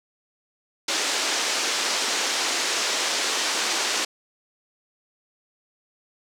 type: band-pass noise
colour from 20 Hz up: white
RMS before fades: -25 dBFS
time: 0.88-4.05 s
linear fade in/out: 5 ms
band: 280 to 6800 Hz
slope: 24 dB/octave
effects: none